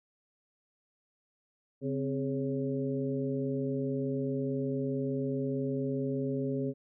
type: harmonic tone with a mistuned harmonic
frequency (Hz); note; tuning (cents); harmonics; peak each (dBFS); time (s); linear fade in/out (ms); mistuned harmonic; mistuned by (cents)
138.1; C#3; -6; 1 / 2 / 3 / 4; -35 / -33 / -35 / -40; 1.81-6.74; 50; 2; -86
effects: none